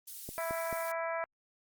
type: high-pass noise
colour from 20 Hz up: white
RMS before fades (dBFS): -45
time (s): 0.07-0.92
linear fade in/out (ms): 10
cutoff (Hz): 4700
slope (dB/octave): 12
type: click train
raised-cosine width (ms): 2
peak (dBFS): -28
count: 3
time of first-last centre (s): 0.29-0.728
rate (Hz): 4.57
type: harmonic tone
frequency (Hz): 330.5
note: E4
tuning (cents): +5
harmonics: 2 / 3 / 4 / 5 / 6 / 7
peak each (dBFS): -35 / -39 / -41 / -43 / -45 / -46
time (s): 0.38-1.24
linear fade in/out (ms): 0
effects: Opus 24 kbps